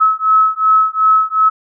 sine beating tone pair, 1290 / 1292.7 Hz, E6 / E6, -38 / -34 cents, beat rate 2.7 Hz, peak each -12 dBFS, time 0-1.5 s, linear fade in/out 20 ms, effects none

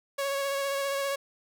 sawtooth tone with vibrato, 554.4 Hz, C#5, in tune, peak -24 dBFS, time 0.18-1.16 s, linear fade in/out 10 ms, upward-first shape sine, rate 15 Hz, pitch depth 19 cents each way, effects none

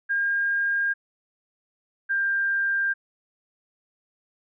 sine tone pair in turn, 1613 / 1591.7 Hz, G6 / G6, +49 / +26 cents, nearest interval unison, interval 23 cents, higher first, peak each -21 dBFS, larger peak neither, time 0.09-0.94 / 2.09-2.94 s, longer neither, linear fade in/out 20 ms, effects none

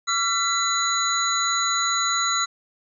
sine tone cluster, 1149 / 1363 / 1995 / 3978 / 6740 Hz, D6 / F6 / B6 / B7 / G#8, -38 / -43 / +17 / +12 / +25 cents, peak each -30 / -24 / -30 / -25 / -27 dBFS, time 0.07-2.46 s, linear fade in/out 20 ms, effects none

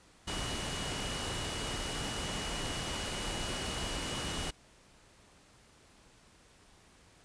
sine tone in noise, 2920 Hz, F#7, 24 cents flat, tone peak -43 dBFS, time 0.27-4.51 s, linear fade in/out 10 ms, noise pink, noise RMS -37 dBFS, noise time 0.27-4.51 s, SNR -9 dB, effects pink hiss -61 dBFS RMS until 7.24 s + resampled to 22050 Hz

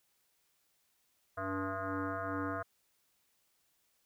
sine tone with frequency modulation, 478.8 Hz, A#4, 46 cents sharp, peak -34 dBFS, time 1.37-2.63 s, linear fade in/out 10 ms, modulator 192 Hz, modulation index 5.3, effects white hiss -75 dBFS RMS until 4.05 s

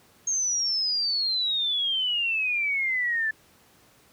sine exponential sweep, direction down, 6510 to 1738 Hz, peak -23 dBFS, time 0.27-3.31 s, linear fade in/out 5 ms, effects pink hiss -58 dBFS RMS until 4.12 s + high-pass 80 Hz 12 dB/octave

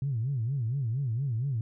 sine tone with vibrato, 125.3 Hz, B2, 25 cents sharp, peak -26 dBFS, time 0.02-1.61 s, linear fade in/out 2 ms, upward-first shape sine, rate 4.3 Hz, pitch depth 230 cents each way, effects tanh soft clip ceiling -22 dBFS

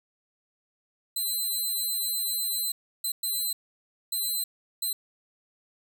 5% pulse tone bursts at uneven times, 4052 Hz, B7, 44 cents sharp, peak -20 dBFS, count 5, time 1.16-2.72 / 3.04-3.12 / 3.23-3.53 / 4.12-4.44 / 4.82-4.93 s, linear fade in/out 5 ms, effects none

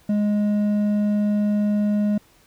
sine tone with hard clipping, 207.7 Hz, G#3, in tune, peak -19 dBFS, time 0.09-2.18 s, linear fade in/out 5 ms, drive 5 dB, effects pink hiss -56 dBFS RMS until 2.46 s

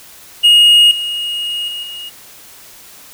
triangle tone with level steps, 2868 Hz, F7, 45 cents sharp, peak -3 / -16 / -20 / -24 dBFS, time 0.43-2.1 s, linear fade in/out 20 ms, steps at 0.91 / 1.68 / 1.83 s, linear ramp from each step 2 ms, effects white hiss -39 dBFS RMS until 3.13 s

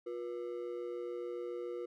triangle ring-modulated tone, 419.8 Hz, G#4, 19 cents sharp, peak -33 dBFS, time 0.06-1.86 s, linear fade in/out 10 ms, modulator 63.5 Hz, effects none

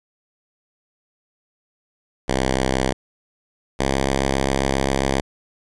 5% pulse tone pair in turn, 65.41 / 67.48 Hz, C2 / C#2, 0 / -46 cents, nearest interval minor second, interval 54 cents, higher second, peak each -7 dBFS, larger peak neither, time 2.28-2.93 / 3.79-5.21 s, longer second, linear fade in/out 10 ms, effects resampled to 22050 Hz

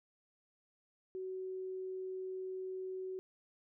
sine tone, 374.8 Hz, F#4, 22 cents sharp, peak -39 dBFS, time 1.15-3.19 s, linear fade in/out 0 ms, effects none

